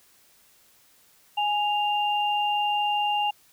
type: tone pair together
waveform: sine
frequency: 830.6 / 2794 Hz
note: G#5 / F7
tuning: 0 / 0 cents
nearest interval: octave + major sixth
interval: 2100 cents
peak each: -23 / -28 dBFS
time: 1.37-3.31 s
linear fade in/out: 10 ms
effects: white hiss -59 dBFS RMS until 3.52 s